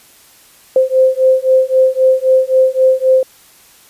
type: beating tone pair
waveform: sine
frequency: 519 / 522.8 Hz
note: C5 / C5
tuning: -14 / -1 cents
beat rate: 3.8 Hz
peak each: -11 dBFS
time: 0.76-3.23 s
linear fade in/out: 2 ms
effects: white hiss -45 dBFS RMS until 3.89 s + resampled to 32000 Hz